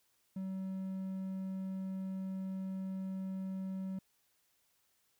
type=tone; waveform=triangle; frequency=190 Hz; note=F#3; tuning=46 cents sharp; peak=-35 dBFS; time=0.36-3.99 s; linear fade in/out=5 ms; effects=white hiss -75 dBFS RMS until 5.19 s